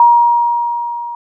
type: tone with level ramp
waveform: sine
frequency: 948 Hz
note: A#5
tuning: 29 cents sharp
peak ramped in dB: -3 to -22 dBFS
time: 0-1.15 s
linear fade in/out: 2 ms
effects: none